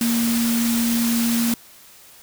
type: tone in noise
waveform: sine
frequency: 233.1 Hz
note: A#3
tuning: in tune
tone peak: -18 dBFS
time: 0.01-1.54 s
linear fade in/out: 2 ms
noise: white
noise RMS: -26 dBFS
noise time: 0.01-1.54 s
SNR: +5 dB
effects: white hiss -47 dBFS RMS until 2.22 s